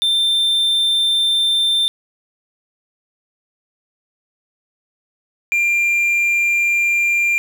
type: tone pair in turn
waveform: triangle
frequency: 3575 / 2386 Hz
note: A7 / D7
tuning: +27 / +27 cents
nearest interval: perfect fifth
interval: 700 cents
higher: first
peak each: -12 dBFS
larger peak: neither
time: 0.02-1.88 / 5.52-7.38 s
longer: neither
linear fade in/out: 0 ms
effects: none